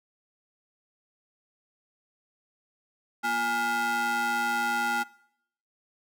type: ring-modulated tone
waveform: square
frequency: 293.8 Hz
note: D4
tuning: 1 cent sharp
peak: -23 dBFS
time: 3.23-5.04 s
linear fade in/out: 20 ms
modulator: 1120 Hz
effects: noise-tail reverb RT60 0.7 s tail -21 dB re dry